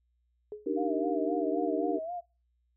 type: tone with exponential decay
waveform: sine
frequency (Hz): 421.2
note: G#4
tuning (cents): +24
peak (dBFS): -34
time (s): 0.52-0.75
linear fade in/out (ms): 1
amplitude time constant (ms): 50
type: chord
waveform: sine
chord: Eb major seventh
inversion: third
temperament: just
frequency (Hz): 291.7 / 311.1 / 388.9 / 466.7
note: D4 / Eb4 / G4 / Bb4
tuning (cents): -12 / 0 / -14 / +2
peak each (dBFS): -33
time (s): 0.66-1.99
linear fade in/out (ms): 10
type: tone with vibrato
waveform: sine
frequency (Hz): 673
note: E5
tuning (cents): +36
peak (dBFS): -34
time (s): 0.76-2.21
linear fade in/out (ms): 20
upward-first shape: sine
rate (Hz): 3.8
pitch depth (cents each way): 100
effects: noise-tail reverb RT60 0.3 s tail -22 dB re dry + added 60 Hz sine -70 dBFS peak until 2.76 s